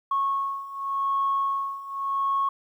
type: beating tone pair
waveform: sine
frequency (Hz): 1098 / 1098.87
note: C#6 / C#6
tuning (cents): -17 / -15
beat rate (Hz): 0.87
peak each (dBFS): -28 / -25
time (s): 0.11-2.49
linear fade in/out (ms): 5
effects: tanh soft clip ceiling -16 dBFS + 10-bit